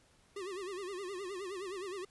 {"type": "tone with vibrato", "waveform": "square", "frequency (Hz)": 380, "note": "F#4", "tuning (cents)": 46, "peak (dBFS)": -40, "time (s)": [0.36, 2.05], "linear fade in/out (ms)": 5, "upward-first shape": "sine", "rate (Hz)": 9.6, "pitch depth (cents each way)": 130, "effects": ["pink hiss -67 dBFS RMS until 2.1 s", "resampled to 24000 Hz"]}